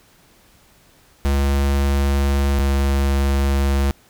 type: tone pair in turn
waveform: square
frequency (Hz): 69.6 / 69.04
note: C#2 / C#2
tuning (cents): +8 / -6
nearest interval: unison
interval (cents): 14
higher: first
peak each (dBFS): -16 / -16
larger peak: neither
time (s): 1.25-2.59 / 2.59-3.91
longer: first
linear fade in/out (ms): 0
effects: pink hiss -53 dBFS RMS until 4.09 s